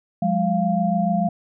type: tone cluster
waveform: sine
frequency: 178.8 / 205.7 / 694 Hz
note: F3 / G#3 / F5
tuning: +41 / -16 / -11 cents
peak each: -22 dBFS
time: 0.22-1.29 s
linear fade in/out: 5 ms
effects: none